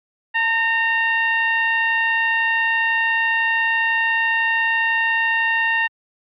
sine tone with frequency modulation, 1833 Hz, A#6, 30 cents flat, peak -16 dBFS, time 0.34-5.88 s, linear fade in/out 20 ms, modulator 930 Hz, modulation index 0.86, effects high-pass 100 Hz 12 dB/octave

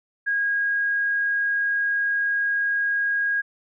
sine tone, 1637 Hz, G#6, 25 cents flat, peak -20 dBFS, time 0.26-3.42 s, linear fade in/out 20 ms, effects none

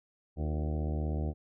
harmonic tone with a mistuned harmonic, 76.4 Hz, D#2, 31 cents flat, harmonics 1 / 2 / 3 / 4 / 5 / 6 / 7 / 8 / 9 / 10, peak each -31 / -37 / -41 / -43 / -45 / -47 / -48 / -49 / -50 / -51 dBFS, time 0.36-1.34 s, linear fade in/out 50 ms, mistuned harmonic 5, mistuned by -65 cents, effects none

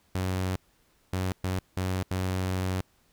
sawtooth tone bursts at uneven times, 93 Hz, F#2, 9 cents sharp, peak -23 dBFS, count 5, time 0.15-0.56 / 1.13-1.32 / 1.44-1.59 / 1.77-2.03 / 2.11-2.81 s, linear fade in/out 0 ms, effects pink hiss -66 dBFS RMS until 3.12 s

